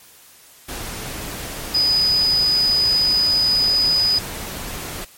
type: tone in noise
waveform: sine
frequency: 4978 Hz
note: D#8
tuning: in tune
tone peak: -14 dBFS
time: 1.74-4.19 s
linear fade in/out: 10 ms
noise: pink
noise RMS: -30 dBFS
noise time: 0.68-5.05 s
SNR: +13 dB
effects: white hiss -47 dBFS RMS until 5.17 s + MP3 64 kbps